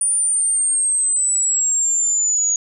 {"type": "exponential sweep", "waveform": "sine", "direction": "down", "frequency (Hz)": [9400, 6730], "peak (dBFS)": -15, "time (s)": [0.01, 2.56], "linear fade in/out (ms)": 2, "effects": []}